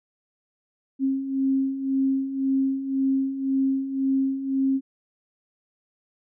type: beating tone pair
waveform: sine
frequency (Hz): 267.2 / 269.1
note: C4 / C4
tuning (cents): +36 / +49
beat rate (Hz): 1.9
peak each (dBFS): -28 / -22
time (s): 0.99-4.81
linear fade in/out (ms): 50
effects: none